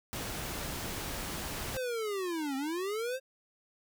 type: noise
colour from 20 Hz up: pink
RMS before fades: -38 dBFS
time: 0.13-1.77 s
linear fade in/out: 0 ms
type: linear two-way sweep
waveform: square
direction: down then up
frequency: 536 to 261.6 to 536 Hz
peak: -33 dBFS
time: 1.73-3.2 s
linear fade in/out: 50 ms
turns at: 2.56 s
effects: none